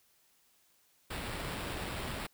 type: noise with sample-and-hold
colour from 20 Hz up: pink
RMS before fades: -39 dBFS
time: 1.1-2.27 s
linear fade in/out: 10 ms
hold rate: 6300 Hz
effects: white hiss -69 dBFS RMS until 2.33 s